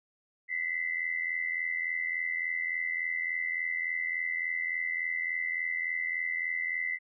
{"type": "tone pair together", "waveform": "sine", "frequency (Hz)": [1975.5, 2059], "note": ["B6", "C7"], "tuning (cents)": [0, -28], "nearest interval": "minor second", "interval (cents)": 72, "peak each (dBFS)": [-33, -32], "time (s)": [0.48, 6.99], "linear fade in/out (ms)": 50, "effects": []}